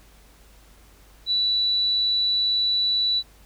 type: tone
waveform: sine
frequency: 3951 Hz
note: B7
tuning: in tune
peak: -19 dBFS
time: 1.26-3.23 s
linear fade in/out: 50 ms
effects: added 50 Hz sine -51 dBFS peak until 3.45 s + pink hiss -55 dBFS RMS until 3.45 s